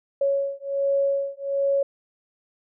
sine beating tone pair, 554.4 / 555.7 Hz, C#5 / C#5, 0 / +4 cents, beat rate 1.3 Hz, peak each -24 dBFS, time 0.21-1.83 s, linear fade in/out 5 ms, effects none

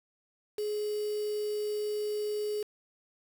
sine tone with quantisation, 420.2 Hz, G#4, 20 cents sharp, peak -30 dBFS, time 0.58-2.63 s, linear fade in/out 5 ms, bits 7, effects none

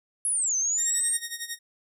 sine linear two-way sweep, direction down then up, 10860 to 6080 to 8830 Hz, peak -23 dBFS, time 0.25-1.17 s, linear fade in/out 2 ms, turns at 0.56 s
10% pulse tone with tremolo, 1864.7 Hz, A#6, in tune, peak -21 dBFS, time 0.77-1.59 s, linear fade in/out 50 ms, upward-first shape sine, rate 11 Hz, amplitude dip 80%
effects none

